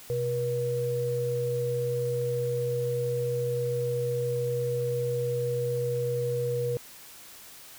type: tone pair together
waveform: sine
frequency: 127.2 / 480.2 Hz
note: C3 / B4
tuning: -48 / -49 cents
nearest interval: octave + major seventh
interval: 2299 cents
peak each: -31 / -27 dBFS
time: 0.1-6.77 s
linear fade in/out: 0 ms
effects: white hiss -48 dBFS RMS until 7.78 s